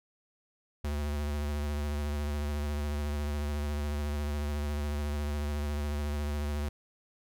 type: tone with vibrato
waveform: square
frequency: 73.42 Hz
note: D2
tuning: in tune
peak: -31 dBFS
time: 0.84-6.69 s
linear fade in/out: 5 ms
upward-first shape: sine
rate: 14 Hz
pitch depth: 32 cents each way
effects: none